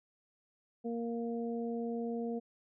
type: harmonic tone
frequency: 233.1 Hz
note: A#3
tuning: in tune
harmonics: 1 / 2 / 3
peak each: -36 / -38 / -46 dBFS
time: 0.84-2.4 s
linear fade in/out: 20 ms
effects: none